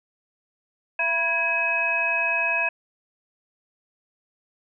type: tone cluster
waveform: sine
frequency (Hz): 673 / 971 / 1655 / 2545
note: E5 / B5 / G#6 / D#7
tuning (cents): +36 / -30 / -6 / +39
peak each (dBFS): -30 / -31 / -28 / -22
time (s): 0.99-2.69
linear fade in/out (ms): 5
effects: none